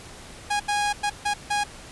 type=tone bursts at uneven times; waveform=sawtooth; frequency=824 Hz; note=G#5; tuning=14 cents flat; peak=-18 dBFS; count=5; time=0.5-0.6 / 0.68-0.93 / 1.03-1.1 / 1.25-1.34 / 1.5-1.64 s; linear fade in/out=10 ms; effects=pink hiss -43 dBFS RMS until 1.91 s + resampled to 24000 Hz